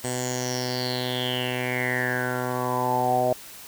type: tone with low-pass filter sweep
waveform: 10% pulse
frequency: 125.5 Hz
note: B2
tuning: 28 cents sharp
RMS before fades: -26 dBFS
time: 0.04-3.33 s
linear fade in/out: 2 ms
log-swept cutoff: 8300 to 650 Hz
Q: 8.3
effects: white hiss -43 dBFS RMS until 3.67 s